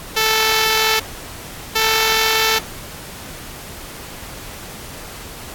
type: tone pair in turn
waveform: 5% pulse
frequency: 440 / 442.5 Hz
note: A4 / A4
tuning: 0 / +10 cents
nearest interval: unison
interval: 10 cents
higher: second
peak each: -3 dBFS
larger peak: neither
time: 0.16-1 / 1.75-2.59 s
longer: neither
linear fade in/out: 10 ms
effects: pink hiss -34 dBFS RMS until 5.54 s + AAC 64 kbps